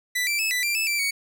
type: tone with pitch steps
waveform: sawtooth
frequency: 1982 / 2342 / 2601 / 1985 / 2366 / 2619 / 2342 / 2239 Hz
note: B6 / D7 / E7 / B6 / D7 / E7 / D7 / C#7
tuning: +6 / -5 / -24 / +8 / +12 / -12 / -5 / +17 cents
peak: -19 dBFS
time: 0.15-1.11 s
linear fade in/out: 10 ms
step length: 120 ms
effects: none